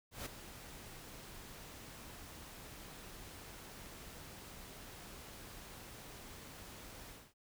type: noise with ADSR envelope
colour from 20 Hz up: pink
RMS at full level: -42 dBFS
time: 0.11-7.34 s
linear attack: 150 ms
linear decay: 7 ms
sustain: -10 dB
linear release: 240 ms
effects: none